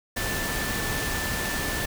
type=tone in noise; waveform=sine; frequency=1763 Hz; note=A6; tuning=3 cents sharp; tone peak=-32 dBFS; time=0.16-1.86 s; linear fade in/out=10 ms; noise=pink; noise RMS=-29 dBFS; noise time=0.16-1.86 s; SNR=-6 dB; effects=none